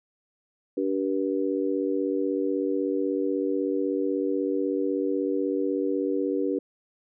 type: harmonic tone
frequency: 96.2 Hz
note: G2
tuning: 32 cents flat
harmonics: 3 / 4 / 5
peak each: -27 / -28 / -29 dBFS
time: 0.77-6.59 s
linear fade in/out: 5 ms
effects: none